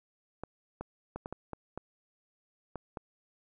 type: clicks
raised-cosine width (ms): 1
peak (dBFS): -24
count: 9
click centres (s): 0.436 / 0.81 / 1.16 / 1.259 / 1.326 / 1.533 / 1.776 / 2.757 / 2.972
effects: none